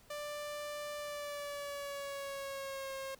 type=tone with pitch glide; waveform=sawtooth; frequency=590 to 537.9 Hz; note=D5 to C5; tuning=+8 to +48 cents; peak=-36 dBFS; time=0.1-3.15 s; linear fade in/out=5 ms; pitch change=-160 cents; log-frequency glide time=0.98-2.94 s; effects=pink hiss -63 dBFS RMS until 3.19 s